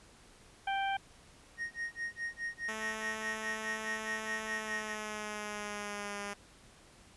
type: harmonic tone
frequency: 784 Hz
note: G5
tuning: in tune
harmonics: 1 / 2 / 3 / 4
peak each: -32 / -38 / -42 / -44 dBFS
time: 0.67-0.97 s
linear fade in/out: 5 ms
type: tone with tremolo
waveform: triangle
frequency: 1864.7 Hz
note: A#6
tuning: in tune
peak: -32 dBFS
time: 1.57-4.96 s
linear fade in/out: 50 ms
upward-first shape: sine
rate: 4.8 Hz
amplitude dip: 100%
type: tone with pitch glide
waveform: 5% pulse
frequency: 218.6 to 202.8 Hz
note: A3 to G#3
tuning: -11 to -41 cents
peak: -27 dBFS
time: 2.68-6.34 s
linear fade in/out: 10 ms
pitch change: -130 cents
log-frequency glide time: 4.49-6.2 s
effects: pink hiss -59 dBFS RMS until 7.16 s + resampled to 24000 Hz